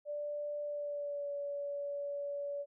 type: tone with pitch glide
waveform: sine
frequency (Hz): 587.3 to 570.9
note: D5 to D5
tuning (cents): 0 to -49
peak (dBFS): -36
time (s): 0.05-2.66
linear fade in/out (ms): 50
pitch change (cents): -49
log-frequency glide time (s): 0.63-1.32
effects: none